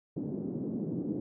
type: band-pass noise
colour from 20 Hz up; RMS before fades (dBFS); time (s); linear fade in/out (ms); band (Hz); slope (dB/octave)
white; -35; 0.16-1.2; 5; 150 to 320; 24
effects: none